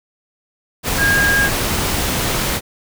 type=tone in noise; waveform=sine; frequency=1625 Hz; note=G#6; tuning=38 cents flat; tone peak=-13 dBFS; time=0.97-1.5 s; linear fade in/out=50 ms; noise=pink; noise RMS=-19 dBFS; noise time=0.83-2.61 s; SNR=+3 dB; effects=none